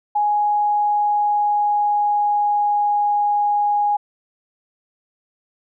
sine tone with pitch glide, 832 to 825.8 Hz, G#5 to G#5, +3 to -10 cents, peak -15 dBFS, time 0.15-3.97 s, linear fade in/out 10 ms, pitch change -13 cents, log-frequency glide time 0.3-3.11 s, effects none

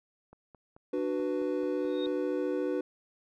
click train, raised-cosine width 1 ms, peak -38 dBFS, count 9, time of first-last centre 0.33-2.069 s, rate 4.6 Hz
triangle chord, B minor, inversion first, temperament just, 296.3 / 370.4 / 493.9 Hz, D4 / F#4 / B4, +15 / +2 / 0 cents, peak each -31 dBFS, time 0.93-2.81 s, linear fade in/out 5 ms
sine tone with exponential growth, 3715 Hz, A#7, 7 cents flat, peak -36 dBFS, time 1.77-2.06 s, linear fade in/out 1 ms, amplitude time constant 61 ms
effects none

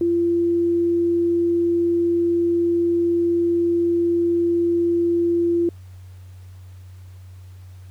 sine tone, 342 Hz, F4, 36 cents flat, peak -16 dBFS, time 0.01-5.69 s, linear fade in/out 2 ms, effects added 92 Hz sine -38 dBFS peak until 7.9 s + pink hiss -57 dBFS RMS until 7.9 s

